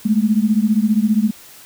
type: beating tone pair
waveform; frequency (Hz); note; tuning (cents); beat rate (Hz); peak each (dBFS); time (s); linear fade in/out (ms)
sine; 208.3 / 223.3; G#3 / A3; +5 / +26; 15; -15 / -16; 0.05-1.31; 10
effects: white hiss -42 dBFS RMS until 1.65 s